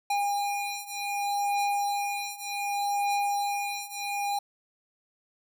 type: beating tone pair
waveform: square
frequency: 810 / 810.66 Hz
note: G#5 / G#5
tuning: -43 / -42 cents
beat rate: 0.66 Hz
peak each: -32 / -30 dBFS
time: 0.1-4.39 s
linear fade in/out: 5 ms
effects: none